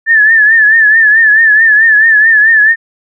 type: tone with vibrato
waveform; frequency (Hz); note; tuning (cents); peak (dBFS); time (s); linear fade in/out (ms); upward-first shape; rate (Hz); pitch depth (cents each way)
sine; 1757; A6; -3; -3; 0.06-2.76; 50; triangle; 4.6; 91
effects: none